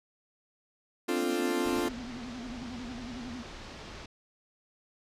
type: chord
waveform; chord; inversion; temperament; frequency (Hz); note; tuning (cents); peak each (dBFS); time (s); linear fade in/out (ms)
40% pulse; D minor seventh; third; equal; 261.6 / 293.7 / 349.2 / 440; C4 / D4 / F4 / A4; 0 / 0 / 0 / 0; -33 / -34 / -30 / -35; 1.08-1.89; 10
type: tone with vibrato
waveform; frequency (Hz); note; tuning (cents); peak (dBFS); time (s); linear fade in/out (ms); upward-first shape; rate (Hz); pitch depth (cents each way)
triangle; 243.5; B3; -24; -37; 1.16-3.43; 10; sine; 11; 110
type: low-pass noise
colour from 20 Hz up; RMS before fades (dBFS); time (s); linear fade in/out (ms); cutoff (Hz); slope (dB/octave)
pink; -45; 1.65-4.06; 5; 5800; 24
effects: resampled to 32000 Hz